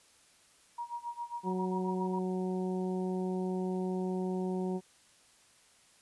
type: tone with tremolo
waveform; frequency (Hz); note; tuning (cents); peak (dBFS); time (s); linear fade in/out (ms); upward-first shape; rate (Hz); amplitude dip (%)
sine; 949; A#5; +31; -34; 0.78-2.19; 5; sine; 7.4; 90
type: harmonic tone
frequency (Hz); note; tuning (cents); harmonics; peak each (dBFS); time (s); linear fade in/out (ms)
185; F#3; 0; 1 / 2 / 3 / 4 / 5; -33 / -35 / -47 / -45 / -48; 1.43-4.81; 50
effects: white hiss -63 dBFS RMS until 6.01 s + resampled to 24000 Hz